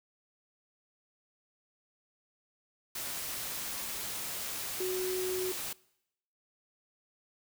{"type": "tone in noise", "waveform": "sine", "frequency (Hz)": 370, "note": "F#4", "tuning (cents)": 0, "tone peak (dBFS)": -31, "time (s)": [4.8, 5.52], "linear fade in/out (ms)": 5, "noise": "white", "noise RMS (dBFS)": -38, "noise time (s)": [2.95, 5.73], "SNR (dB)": 4, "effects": ["noise-tail reverb RT60 0.8 s tail -23 dB re dry"]}